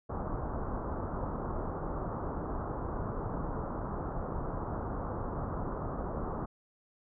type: low-pass noise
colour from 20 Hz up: pink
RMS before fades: -36 dBFS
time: 0.09-6.46 s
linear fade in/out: 10 ms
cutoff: 1300 Hz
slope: 48 dB/octave
effects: none